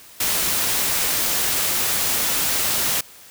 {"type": "noise", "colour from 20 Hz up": "white", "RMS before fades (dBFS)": -21, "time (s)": [0.2, 3.01], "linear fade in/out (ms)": 5, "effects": ["white hiss -45 dBFS RMS until 3.3 s"]}